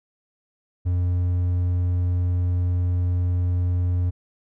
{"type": "tone", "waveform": "triangle", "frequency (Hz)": 89, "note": "F2", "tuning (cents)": 33, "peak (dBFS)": -17, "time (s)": [0.85, 4.11], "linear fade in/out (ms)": 20, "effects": []}